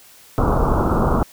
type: low-pass noise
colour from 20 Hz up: pink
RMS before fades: -17 dBFS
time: 0.38-1.23 s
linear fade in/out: 0 ms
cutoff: 1400 Hz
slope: 96 dB/octave
effects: white hiss -47 dBFS RMS until 1.32 s